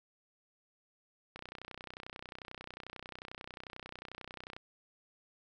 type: click train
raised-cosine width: 0.3 ms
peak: -28 dBFS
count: 101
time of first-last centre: 1.36-4.565 s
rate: 31.2 Hz
effects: none